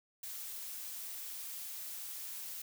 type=noise; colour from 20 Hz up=blue; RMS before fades=-44 dBFS; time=0.23-2.62 s; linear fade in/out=5 ms; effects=none